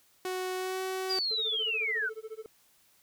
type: tone with pitch glide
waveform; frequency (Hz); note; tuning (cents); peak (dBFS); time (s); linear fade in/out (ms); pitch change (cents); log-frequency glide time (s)
sawtooth; 370 to 376.7; F#4 to F#4; 0 to +31; -28; 0.25-1.19; 2; +31; 0.55-0.81
type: linear sweep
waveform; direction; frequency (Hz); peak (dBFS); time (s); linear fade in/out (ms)
sine; down; 4890 to 1399; -28; 1.09-2.1; 20
type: tone with tremolo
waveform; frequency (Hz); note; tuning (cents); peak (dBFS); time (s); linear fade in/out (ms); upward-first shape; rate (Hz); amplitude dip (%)
triangle; 440; A4; 0; -34; 1.31-2.46; 0; sine; 14; 100
effects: white hiss -65 dBFS RMS until 3.02 s